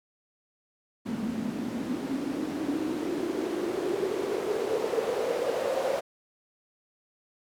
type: noise with band-pass filter sweep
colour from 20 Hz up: white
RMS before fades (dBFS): -30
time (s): 1.05-6.01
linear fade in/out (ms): 20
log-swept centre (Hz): 220 to 550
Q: 6.5
effects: none